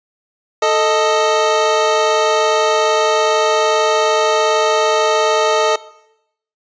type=tone pair together; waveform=25% pulse; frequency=440.7 / 622.3 Hz; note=A4 / D#5; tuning=+3 / 0 cents; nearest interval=tritone; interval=597 cents; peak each=-11 dBFS; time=0.62-5.76 s; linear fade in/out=5 ms; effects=noise-tail reverb RT60 0.8 s tail -19 dB re dry + resampled to 16000 Hz